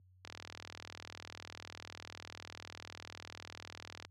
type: click train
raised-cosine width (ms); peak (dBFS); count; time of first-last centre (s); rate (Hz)
0.2; -27; 153; 0.25-4.05; 40
effects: added 92 Hz sine -53 dBFS peak until 4.1 s + high-pass 150 Hz 12 dB/octave